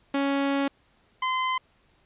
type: tone pair in turn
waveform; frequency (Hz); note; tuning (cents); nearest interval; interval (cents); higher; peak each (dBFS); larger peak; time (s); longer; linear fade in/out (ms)
sawtooth; 277.9 / 1030.6; C#4 / C6; +4 / -27; octave + major seventh; 2269; second; -19 / -20; first; 0.14-0.68 / 1.22-1.58; first; 5
effects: pink hiss -64 dBFS RMS until 2.05 s + resampled to 8000 Hz